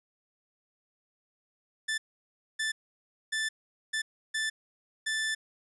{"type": "tone bursts at uneven times", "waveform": "sawtooth", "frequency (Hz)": 1760, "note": "A6", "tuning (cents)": 0, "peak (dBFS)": -25, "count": 6, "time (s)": [[1.88, 1.98], [2.59, 2.72], [3.32, 3.49], [3.93, 4.02], [4.34, 4.5], [5.06, 5.35]], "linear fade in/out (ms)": 10, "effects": ["resampled to 24000 Hz", "11-bit"]}